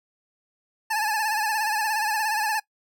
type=tone with vibrato; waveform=25% pulse; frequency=862 Hz; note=A5; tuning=36 cents flat; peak=-19 dBFS; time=0.9-2.6 s; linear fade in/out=10 ms; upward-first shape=sine; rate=17 Hz; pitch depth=68 cents each way; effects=noise-tail reverb RT60 0.1 s tail -22 dB re dry